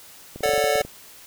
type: clicks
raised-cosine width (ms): 2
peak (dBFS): -22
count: 10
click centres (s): 0.36 / 0.407 / 0.459 / 0.492 / 0.536 / 0.579 / 0.641 / 0.756 / 0.809 / 0.85
type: chord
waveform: square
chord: D major seventh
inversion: second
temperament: just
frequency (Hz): 440.5 / 550.6 / 587.3 / 734.2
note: A4 / C#5 / D5 / F#5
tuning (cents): +2 / -12 / 0 / -14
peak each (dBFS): -25 / -27 / -24 / -26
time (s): 0.43-0.82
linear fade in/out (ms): 5
effects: white hiss -46 dBFS RMS until 1.26 s